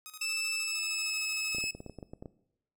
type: tone with tremolo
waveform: 5% pulse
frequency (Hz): 1260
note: D#6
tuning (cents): +21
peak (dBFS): -31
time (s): 0.06-1.61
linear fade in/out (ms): 0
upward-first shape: square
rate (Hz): 13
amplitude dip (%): 75
type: tone with pitch glide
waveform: 20% pulse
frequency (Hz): 2637 to 2593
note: E7 to E7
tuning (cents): 0 to -29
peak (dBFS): -26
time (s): 0.21-1.71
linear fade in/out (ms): 5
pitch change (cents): -29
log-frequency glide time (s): 0.53-1.16
type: clicks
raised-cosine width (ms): 2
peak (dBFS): -29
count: 12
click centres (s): 1.548 / 1.584 / 1.64 / 1.75 / 1.804 / 1.863 / 1.897 / 1.987 / 2.028 / 2.135 / 2.225 / 2.258
effects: noise-tail reverb RT60 0.8 s tail -18 dB re dry